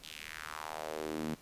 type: tone with high-pass filter sweep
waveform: sawtooth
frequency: 77.78 Hz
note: D#2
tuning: in tune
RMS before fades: -41 dBFS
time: 0.03-1.35 s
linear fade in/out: 10 ms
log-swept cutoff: 3500 to 200 Hz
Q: 2.5
effects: pink hiss -58 dBFS RMS until 1.41 s + resampled to 32000 Hz